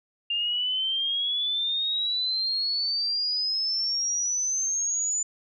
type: exponential sweep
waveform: sine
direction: up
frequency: 2794 to 7040 Hz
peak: -24 dBFS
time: 0.3-5.23 s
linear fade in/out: 5 ms
effects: none